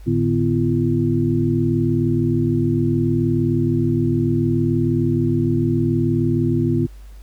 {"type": "tone cluster", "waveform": "sine", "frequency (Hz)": [109.5, 148.8, 252.9, 339.6], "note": ["A2", "D3", "B3", "F4"], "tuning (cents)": [-8, 23, 41, -48], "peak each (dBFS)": -21, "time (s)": [0.06, 6.87], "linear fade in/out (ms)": 20, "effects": ["added 50 Hz sine -36 dBFS peak until 7.22 s", "pink hiss -54 dBFS RMS until 7.22 s"]}